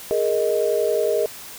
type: chord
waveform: sine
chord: Ab suspended second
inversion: none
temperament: equal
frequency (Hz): 415.3 / 466.2 / 622.3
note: Ab4 / Bb4 / Eb5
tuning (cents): 0 / 0 / 0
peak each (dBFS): -22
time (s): 0.11-1.26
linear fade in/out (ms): 0
effects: white hiss -38 dBFS RMS until 1.58 s